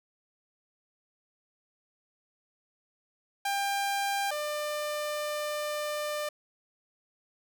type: tone pair in turn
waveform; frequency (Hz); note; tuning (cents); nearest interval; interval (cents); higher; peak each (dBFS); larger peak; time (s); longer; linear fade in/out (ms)
sawtooth; 797 / 597.1; G5 / D5; +28 / +29; perfect fourth; 499; first; -24 / -27; first; 3.45-4.31 / 4.31-6.29; second; 5
effects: none